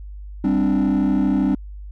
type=chord; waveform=triangle; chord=G suspended fourth; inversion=none; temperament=just; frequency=196 / 261.3 / 294 Hz; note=G3 / C4 / D4; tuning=0 / -2 / +2 cents; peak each=-17 dBFS; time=0.44-1.55 s; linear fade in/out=5 ms; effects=tanh soft clip ceiling -10 dBFS + added 50 Hz sine -32 dBFS peak until 1.91 s